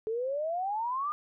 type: exponential sweep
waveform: sine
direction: up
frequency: 430 to 1229 Hz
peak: -29 dBFS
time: 0.07-1.12 s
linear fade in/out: 0 ms
effects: none